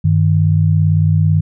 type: tone pair together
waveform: sine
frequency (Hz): 97.57 / 155.56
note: G2 / D#3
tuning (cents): -8 / 0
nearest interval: minor sixth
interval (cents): 808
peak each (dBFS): -12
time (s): 0.04-1.41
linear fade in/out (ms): 10
effects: none